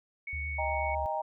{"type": "tone", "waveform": "sine", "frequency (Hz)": 2223, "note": "C#7", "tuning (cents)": 4, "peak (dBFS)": -35, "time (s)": [0.27, 0.95], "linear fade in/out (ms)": 5}
{"type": "tone with vibrato", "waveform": "sine", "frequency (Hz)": 73.42, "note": "D2", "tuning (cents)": 0, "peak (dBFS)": -35, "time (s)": [0.33, 1.06], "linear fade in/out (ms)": 0, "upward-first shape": "triangle", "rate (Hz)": 8.3, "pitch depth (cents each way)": 68}
{"type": "chord", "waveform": "sine", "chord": "Eb major", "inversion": "none", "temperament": "equal with one note detuned", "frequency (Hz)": [622.3, 798.6, 932.3], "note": ["Eb5", "G5", "Bb5"], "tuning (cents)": [0, 32, 0], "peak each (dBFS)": -34, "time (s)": [0.58, 1.22], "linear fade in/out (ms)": 10}
{"effects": []}